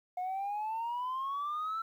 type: exponential sweep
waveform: sine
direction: up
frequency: 719 to 1344 Hz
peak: -31 dBFS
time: 0.17-1.82 s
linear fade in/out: 5 ms
effects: tanh soft clip ceiling -31 dBFS + 11-bit